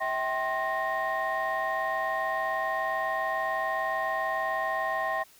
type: tone cluster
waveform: sine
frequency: 648 / 775 / 1063 / 1856 Hz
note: E5 / G5 / C6 / A#6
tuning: -30 / -20 / +27 / -8 cents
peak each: -31 dBFS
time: 0-5.24 s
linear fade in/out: 20 ms
effects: tanh soft clip ceiling -21 dBFS + white hiss -57 dBFS RMS until 5.39 s